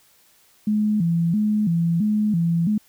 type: tone with vibrato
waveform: sine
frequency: 188.7 Hz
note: F#3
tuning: 34 cents sharp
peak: -17 dBFS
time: 0.67-2.78 s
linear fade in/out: 5 ms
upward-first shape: square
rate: 1.5 Hz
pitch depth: 200 cents each way
effects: white hiss -57 dBFS RMS until 2.88 s